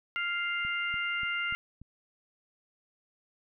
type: harmonic tone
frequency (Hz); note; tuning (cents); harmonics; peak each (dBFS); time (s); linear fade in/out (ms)
698.5; F5; 0; 2 / 3 / 4; -33 / -33 / -36; 0.16-1.55; 0
type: click train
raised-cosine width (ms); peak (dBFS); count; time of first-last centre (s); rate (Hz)
5; -35; 5; 0.65-1.816; 3.43
effects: none